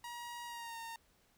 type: tone with pitch glide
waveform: sawtooth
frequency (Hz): 953 to 917.4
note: A#5 to A#5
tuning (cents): +38 to -28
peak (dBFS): -40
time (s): 0.04-0.96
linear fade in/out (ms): 2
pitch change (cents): -66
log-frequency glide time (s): 0.46-0.78
effects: pink hiss -71 dBFS RMS until 1.37 s